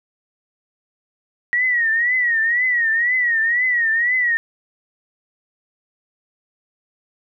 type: tone with vibrato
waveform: sine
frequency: 1900 Hz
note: A#6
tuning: 33 cents sharp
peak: -15 dBFS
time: 1.53-4.37 s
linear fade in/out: 0 ms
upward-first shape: triangle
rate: 2 Hz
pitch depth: 130 cents each way
effects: none